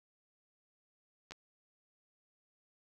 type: clicks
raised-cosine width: 0.2 ms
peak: -30 / -29 dBFS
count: 2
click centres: 1.309 / 1.32 s
effects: none